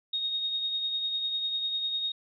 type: tone with tremolo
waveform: sine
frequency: 3729 Hz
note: A#7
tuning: in tune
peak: -26 dBFS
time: 0.13-2.12 s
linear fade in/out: 5 ms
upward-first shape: triangle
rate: 10 Hz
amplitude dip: 45%
effects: none